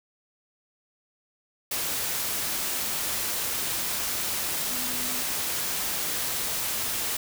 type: tone in noise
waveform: sine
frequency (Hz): 248.9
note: B3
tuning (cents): +14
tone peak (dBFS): -40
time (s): 4.7-5.22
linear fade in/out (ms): 5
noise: white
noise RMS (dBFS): -29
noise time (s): 1.71-7.17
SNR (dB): -14
effects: none